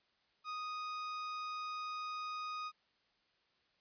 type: tone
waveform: 40% pulse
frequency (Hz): 1244.5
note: D#6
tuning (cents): 0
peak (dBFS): -39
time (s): 0.44-2.72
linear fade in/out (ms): 50
effects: white hiss -75 dBFS RMS until 3.8 s + resampled to 11025 Hz